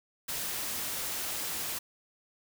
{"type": "noise", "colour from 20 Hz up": "white", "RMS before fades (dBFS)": -35, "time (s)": [0.28, 1.79], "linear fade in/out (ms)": 10, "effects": []}